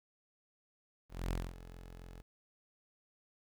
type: tone with ADSR envelope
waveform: sawtooth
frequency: 43.65 Hz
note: F1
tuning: in tune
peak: -29 dBFS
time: 1.09-2.22 s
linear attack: 220 ms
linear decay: 220 ms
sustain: -16 dB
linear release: 6 ms
effects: 11-bit